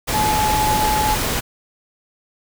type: tone in noise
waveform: sine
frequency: 854 Hz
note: G#5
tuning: 48 cents sharp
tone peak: -17 dBFS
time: 0.13-1.16 s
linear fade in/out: 20 ms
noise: pink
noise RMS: -21 dBFS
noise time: 0.07-1.41 s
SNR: +1 dB
effects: none